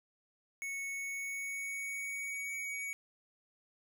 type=tone with pitch glide; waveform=square; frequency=2210 to 2249 Hz; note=C#7 to C#7; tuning=-6 to +24 cents; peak=-38 dBFS; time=0.62-2.93 s; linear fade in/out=0 ms; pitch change=+30 cents; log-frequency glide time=0.88-2.42 s; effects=none